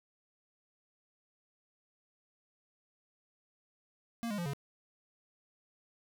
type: tone with pitch steps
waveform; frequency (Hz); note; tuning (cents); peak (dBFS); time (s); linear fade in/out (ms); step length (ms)
square; 232.4 / 206.4 / 173 / 140.5; A#3 / G#3 / F3 / C#3; -5 / -10 / -16 / +24; -35; 4.23-4.534; 0; 76
effects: none